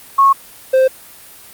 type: tone pair in turn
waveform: sine / triangle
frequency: 1096 / 523 Hz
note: C#6 / C5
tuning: -20 / -1 cents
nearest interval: octave + minor second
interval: 1281 cents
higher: first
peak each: -6 / -6 dBFS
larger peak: neither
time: 0.18-0.33 / 0.73-0.88 s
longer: neither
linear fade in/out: 10 ms
effects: white hiss -39 dBFS RMS until 1.53 s + Opus 32 kbps